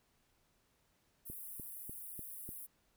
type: high-pass noise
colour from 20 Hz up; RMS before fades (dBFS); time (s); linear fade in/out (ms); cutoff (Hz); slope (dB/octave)
pink; -48; 1.25-2.67; 20; 10000; 48
type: click train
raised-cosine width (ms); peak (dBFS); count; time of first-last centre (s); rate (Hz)
3; -35; 5; 1.3-2.49; 3.36
effects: pink hiss -75 dBFS RMS until 2.96 s